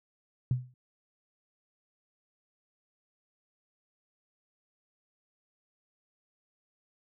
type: tone with exponential decay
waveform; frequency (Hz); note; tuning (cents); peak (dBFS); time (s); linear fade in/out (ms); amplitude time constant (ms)
sine; 125.6; B2; +30; -21; 0.51-0.74; 2; 48
effects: none